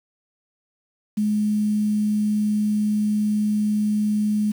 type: tone with quantisation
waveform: sine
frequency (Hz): 210.6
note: G#3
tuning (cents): +24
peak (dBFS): -18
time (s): 1.17-4.52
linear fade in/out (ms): 10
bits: 7
effects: none